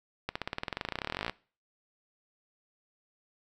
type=accelerating click train; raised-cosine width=0.3 ms; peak=-16 dBFS; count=30; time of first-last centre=0.29-1.296 s; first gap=65 ms; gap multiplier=0.95; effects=noise-tail reverb RT60 0.4 s tail -22 dB re dry